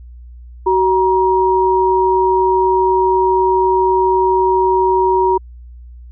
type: tone pair together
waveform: sine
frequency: 376.2 / 948 Hz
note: F#4 / A#5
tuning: +29 / +29 cents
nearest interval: octave + major third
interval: 1600 cents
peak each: -13 dBFS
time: 0.66-5.38 s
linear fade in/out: 10 ms
effects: added 60 Hz sine -33 dBFS peak until 6.11 s